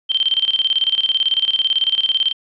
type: tone with tremolo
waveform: sine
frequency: 3136 Hz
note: G7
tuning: in tune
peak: -12 dBFS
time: 0.09-2.33 s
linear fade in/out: 20 ms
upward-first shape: square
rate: 18 Hz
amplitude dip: 80%
effects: resampled to 11025 Hz + 9-bit